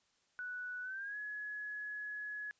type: tone with pitch glide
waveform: sine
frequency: 1480 to 1690.3 Hz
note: F#6 to G#6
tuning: 0 to +30 cents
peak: -40 dBFS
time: 0.39-2.51 s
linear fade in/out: 0 ms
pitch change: +230 cents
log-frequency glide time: 0.82-1.17 s
effects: white hiss -75 dBFS RMS until 2.59 s + resampled to 16000 Hz